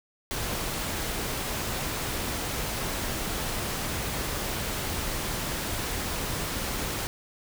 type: noise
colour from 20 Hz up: pink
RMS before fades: -31 dBFS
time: 0.31-7.07 s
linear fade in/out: 0 ms
effects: none